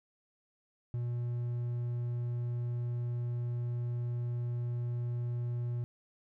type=tone; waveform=triangle; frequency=120.4 Hz; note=B2; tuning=44 cents flat; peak=-30 dBFS; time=0.94-5.84 s; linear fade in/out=0 ms; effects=none